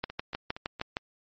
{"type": "two click trains", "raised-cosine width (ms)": 0.3, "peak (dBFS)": [-23, -14], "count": [4, 7], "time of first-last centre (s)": [[0.1, 0.798], [0.04, 0.969]], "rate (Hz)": [4.3, 6.46], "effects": ["MP3 32 kbps"]}